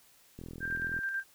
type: click train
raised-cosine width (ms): 3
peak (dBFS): -31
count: 26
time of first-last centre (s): 0.39-0.99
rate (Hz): 41.7
type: tone with tremolo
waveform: sine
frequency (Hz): 1581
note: G6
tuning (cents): +14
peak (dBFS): -30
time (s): 0.6-1.24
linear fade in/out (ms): 50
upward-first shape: square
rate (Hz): 9.2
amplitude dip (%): 35
effects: white hiss -62 dBFS RMS until 1.34 s